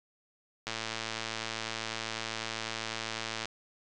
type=click train; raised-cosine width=0.2 ms; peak=-17 dBFS; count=313; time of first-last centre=0.67-3.456 s; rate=112 Hz; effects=resampled to 24000 Hz